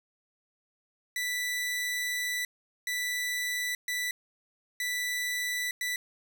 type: tone bursts at uneven times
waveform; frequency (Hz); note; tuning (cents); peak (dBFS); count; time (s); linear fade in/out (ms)
sawtooth; 1975.5; B6; 0; -26; 5; 1.16-2.45 / 2.87-3.75 / 3.88-4.11 / 4.8-5.71 / 5.81-5.96; 2
effects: none